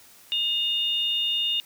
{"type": "tone pair together", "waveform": "sine", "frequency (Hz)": [2847, 3630], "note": ["F7", "A#7"], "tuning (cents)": [33, -47], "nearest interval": "major third", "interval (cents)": 420, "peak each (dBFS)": [-24, -27], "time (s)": [0.32, 1.6], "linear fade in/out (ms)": 0, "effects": ["white hiss -52 dBFS RMS until 1.65 s", "high-pass 60 Hz 12 dB/octave"]}